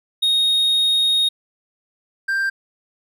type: tone pair in turn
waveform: triangle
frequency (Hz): 3729 / 1580.6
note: A#7 / G6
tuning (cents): 0 / +14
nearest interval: octave + minor third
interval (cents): 1486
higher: first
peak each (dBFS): -13 / -16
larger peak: first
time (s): 0.22-1.29 / 2.28-2.5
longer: first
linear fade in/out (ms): 10
effects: none